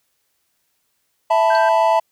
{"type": "chord", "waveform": "triangle", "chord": "E suspended fourth", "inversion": "none", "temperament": "equal", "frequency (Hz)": [659.3, 880, 987.8], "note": ["E5", "A5", "B5"], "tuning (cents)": [0, 0, 0], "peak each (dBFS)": [-14, -14, -18], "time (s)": [1.3, 2], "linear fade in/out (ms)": 10}
{"type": "tone", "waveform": "sine", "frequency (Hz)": 1568, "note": "G6", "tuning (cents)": 0, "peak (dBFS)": -22, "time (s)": [1.5, 1.69], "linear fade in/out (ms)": 5}
{"type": "tone with exponential decay", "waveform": "sine", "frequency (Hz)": 4435, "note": "C#8", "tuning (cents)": 0, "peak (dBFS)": -23, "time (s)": [1.55, 1.64], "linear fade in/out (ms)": 0, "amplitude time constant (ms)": 18}
{"effects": ["white hiss -68 dBFS RMS until 2.11 s"]}